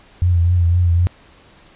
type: tone with vibrato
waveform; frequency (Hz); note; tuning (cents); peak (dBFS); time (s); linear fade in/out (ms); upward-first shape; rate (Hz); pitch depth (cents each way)
sine; 87.1; F2; -4; -11; 0.22-1.07; 0; triangle; 3.9; 55
effects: pink hiss -48 dBFS RMS until 1.75 s + resampled to 8000 Hz